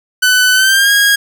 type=tone with pitch glide; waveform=sawtooth; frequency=1502 to 1637.9 Hz; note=F#6 to G#6; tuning=+26 to -24 cents; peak=-4 dBFS; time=0.22-1.16 s; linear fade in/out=10 ms; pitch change=+150 cents; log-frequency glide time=0.53-0.91 s; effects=7-bit